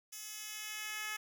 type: tone with high-pass filter sweep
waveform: 10% pulse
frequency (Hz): 427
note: G#4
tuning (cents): +48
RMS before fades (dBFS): -43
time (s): 0.12-1.17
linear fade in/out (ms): 10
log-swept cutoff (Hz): 5700 to 1600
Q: 0.87
effects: none